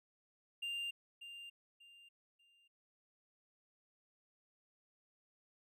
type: tone with echo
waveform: triangle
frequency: 2794 Hz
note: F7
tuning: in tune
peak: -37 dBFS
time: 0.62-0.91 s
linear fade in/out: 10 ms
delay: 590 ms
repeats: 3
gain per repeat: -10 dB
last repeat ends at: 2.68 s
effects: none